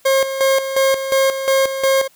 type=tone with tremolo; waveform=40% pulse; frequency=537 Hz; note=C5; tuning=45 cents sharp; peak=-11 dBFS; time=0.05-2.08 s; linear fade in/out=10 ms; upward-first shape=square; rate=2.8 Hz; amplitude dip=65%; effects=white hiss -53 dBFS RMS until 2.15 s